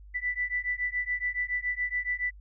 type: beating tone pair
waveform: sine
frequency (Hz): 1975.5 / 1982.6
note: B6 / B6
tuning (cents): 0 / +6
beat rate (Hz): 7.1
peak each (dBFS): -31 / -31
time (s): 0.14-2.31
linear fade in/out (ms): 20
effects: added 50 Hz sine -46 dBFS peak until 2.4 s